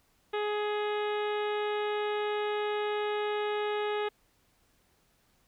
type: harmonic tone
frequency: 418.5 Hz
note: G#4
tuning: 13 cents sharp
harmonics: 1 / 2 / 3 / 4 / 5 / 6 / 7 / 8 / 9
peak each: -30 / -36 / -40 / -42 / -44 / -46 / -47 / -48 / -49 dBFS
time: 0.33-4.09 s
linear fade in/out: 10 ms
effects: pink hiss -69 dBFS RMS until 5.47 s